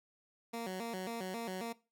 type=tone with vibrato; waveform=15% pulse; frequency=207.7 Hz; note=G#3; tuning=in tune; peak=-32 dBFS; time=0.53-1.73 s; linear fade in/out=10 ms; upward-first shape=square; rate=3.7 Hz; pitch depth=190 cents each way; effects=noise-tail reverb RT60 0.3 s tail -20 dB re dry